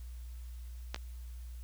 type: clicks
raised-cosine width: 0.2 ms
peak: -18 / -27 dBFS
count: 2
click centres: 0.945 / 0.961 s
effects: added 60 Hz sine -42 dBFS peak until 1.63 s + white hiss -63 dBFS RMS until 1.63 s